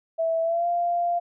sine tone with pitch glide, 656 to 694.6 Hz, E5 to F5, -9 to -10 cents, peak -21 dBFS, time 0.18-1.2 s, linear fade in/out 20 ms, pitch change +99 cents, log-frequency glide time 0.42-0.67 s, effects none

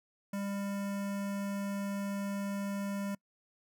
square tone with notch filter, 199.6 Hz, G3, 32 cents sharp, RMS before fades -36 dBFS, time 0.33-3.15 s, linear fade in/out 5 ms, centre 3800 Hz, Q 1.6, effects noise-tail reverb RT60 0.1 s tail -26 dB re dry

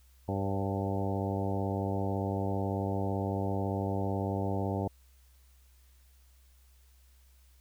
harmonic tone with a mistuned harmonic, 98 Hz, G2, in tune, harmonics 1 / 2 / 3 / 4 / 5 / 6 / 7 / 8 / 9, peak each -33 / -36 / -38 / -39 / -40 / -41 / -41 / -42 / -43 dBFS, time 0.28-4.88 s, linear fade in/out 5 ms, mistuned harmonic 6, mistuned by -38 cents, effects added 64 Hz sine -58 dBFS peak until 7.6 s + white hiss -68 dBFS RMS until 7.6 s

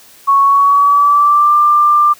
sine tone with pitch glide, 1108.7 to 1188.3 Hz, C#6 to D6, 0 to +20 cents, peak -6 dBFS, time 0.27-2.14 s, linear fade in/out 20 ms, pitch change +120 cents, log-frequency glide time 0.42-1.55 s, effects white hiss -42 dBFS RMS until 2.19 s + high-pass 80 Hz 12 dB/octave

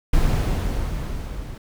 brown noise with level ramp, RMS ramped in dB -17 to -33 dBFS, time 0.13-1.58 s, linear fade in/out 5 ms, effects none

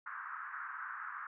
white band-pass noise, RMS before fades -44 dBFS, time 0.06-1.27 s, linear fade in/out 5 ms, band 1100 to 1600 Hz, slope 48 dB/octave, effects none

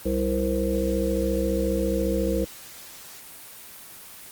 harmonic tone with a mistuned harmonic, 65.41 Hz, C2, in tune, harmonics 1 / 3 / 5 / 7 / 8, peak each -28 / -28 / -28 / -28 / -28 dBFS, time 0.05-2.45 s, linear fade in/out 10 ms, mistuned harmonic 7, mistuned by +41 cents, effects white hiss -43 dBFS RMS until 4.31 s + Opus 24 kbps

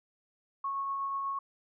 sine tone with tremolo, 1100 Hz, C#6, 14 cents flat, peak -30 dBFS, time 0.64-1.39 s, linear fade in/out 5 ms, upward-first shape triangle, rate 8.2 Hz, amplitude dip 25%, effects none

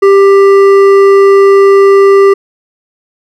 sine tone with hard clipping, 394.4 Hz, G4, 11 cents sharp, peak -3 dBFS, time 0.02-2.34 s, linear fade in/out 10 ms, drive 9 dB, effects none

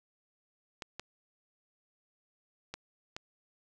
clicks, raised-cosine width 0.2 ms, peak -22 dBFS, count 4, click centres 0.822 / 0.996 / 2.74 / 3.165 s, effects none

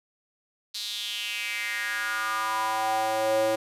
square tone with high-pass filter sweep, 110 Hz, A2, in tune, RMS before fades -28 dBFS, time 0.74-3.56 s, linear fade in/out 10 ms, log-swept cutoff 4200 to 470 Hz, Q 4.6, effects resampled to 32000 Hz

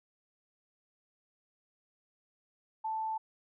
sine tone, 880 Hz, A5, in tune, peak -32 dBFS, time 2.84-3.18 s, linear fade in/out 10 ms, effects none

